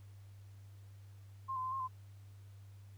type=tone with pitch steps; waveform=sine; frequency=1062 / 1027 / 1036 / 1070 / 1030 Hz; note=C6 / C6 / C6 / C6 / C6; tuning=+25 / -33 / -17 / +38 / -28 cents; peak=-36 dBFS; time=1.48-1.88 s; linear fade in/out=20 ms; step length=80 ms; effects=added 99 Hz sine -52 dBFS peak until 2.97 s + pink hiss -70 dBFS RMS until 2.97 s